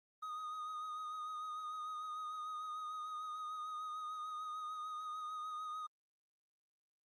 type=tone with vibrato; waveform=triangle; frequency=1244.5 Hz; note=D#6; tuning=in tune; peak=-39 dBFS; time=0.22-5.87 s; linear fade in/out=10 ms; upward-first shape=sine; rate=6.7 Hz; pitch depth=29 cents each way; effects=Opus 32 kbps

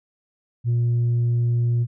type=tone; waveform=sine; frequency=119.1 Hz; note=A#2; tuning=38 cents sharp; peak=-15 dBFS; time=0.64-1.87 s; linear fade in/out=50 ms; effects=tanh soft clip ceiling -16 dBFS

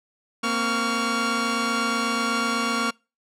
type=tone cluster; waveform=sawtooth; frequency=231.8 / 259.9 / 1124 / 1389 Hz; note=A#3 / C4 / C#6 / F6; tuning=-10 / -11 / +24 / -10 cents; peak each=-23 / -28 / -23 / -23 dBFS; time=0.43-2.91 s; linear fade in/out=10 ms; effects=noise-tail reverb RT60 0.3 s tail -26 dB re dry + low-pass 8000 Hz 12 dB/octave

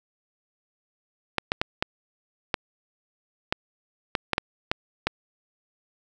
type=clicks; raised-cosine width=0.3 ms; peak=-6 dBFS; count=11; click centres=1.383 / 1.519 / 1.615 / 1.825 / 2.542 / 3.525 / 4.152 / 4.333 / 4.381 / 4.715 / 5.07 s; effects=8-bit

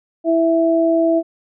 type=tone pair together; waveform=sine; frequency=329.6 / 659.8 Hz; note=E4 / E5; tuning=0 / +1 cents; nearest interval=octave; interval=1201 cents; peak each=-15 dBFS; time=0.24-1.23 s; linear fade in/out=50 ms; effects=none

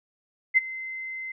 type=tone with ADSR envelope; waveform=sine; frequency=2066 Hz; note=C7; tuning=22 cents flat; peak=-13 dBFS; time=0.54-1.32 s; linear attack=32 ms; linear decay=22 ms; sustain=-19 dB; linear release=6 ms; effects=none

